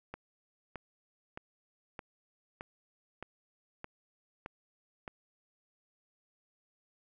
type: click train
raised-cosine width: 0.5 ms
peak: -26 dBFS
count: 9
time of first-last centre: 0.14-5.078 s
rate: 1.62 Hz
effects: none